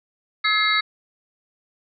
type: tone cluster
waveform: sine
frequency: 1283 / 1701 / 2112 / 3874 / 4451 Hz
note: E6 / G#6 / C7 / B7 / C#8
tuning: -47 / +41 / +16 / -34 / +6 cents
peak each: -23 / -26 / -21 / -23 / -28 dBFS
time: 0.44-0.81 s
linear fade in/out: 10 ms
effects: none